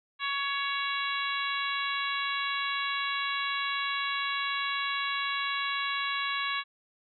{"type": "harmonic tone with a mistuned harmonic", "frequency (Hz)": 559, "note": "C#5", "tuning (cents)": 14, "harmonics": [2, 3, 4, 5, 6, 7], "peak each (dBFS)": [-33, -35, -36, -37, -38, -38], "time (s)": [0.19, 6.64], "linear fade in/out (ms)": 50, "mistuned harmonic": 5, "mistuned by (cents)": -16, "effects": []}